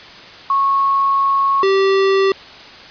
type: tone pair in turn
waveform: sine / square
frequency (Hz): 1099 / 388.6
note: C#6 / G4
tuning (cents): -15 / -15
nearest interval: octave + tritone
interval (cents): 1800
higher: first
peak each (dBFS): -12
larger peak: neither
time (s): 0.5-1.63 / 1.63-2.32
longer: first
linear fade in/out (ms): 2
effects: white hiss -37 dBFS RMS until 2.9 s + resampled to 11025 Hz